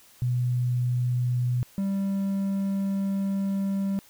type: tone pair in turn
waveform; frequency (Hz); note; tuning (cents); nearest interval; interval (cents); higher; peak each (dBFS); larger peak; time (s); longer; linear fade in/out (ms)
sine / triangle; 123.47 / 196; B2 / G3; 0 / 0; minor sixth; 800; second; -22; neither; 0.22-1.63 / 1.78-3.99; second; 0
effects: white hiss -55 dBFS RMS until 4.09 s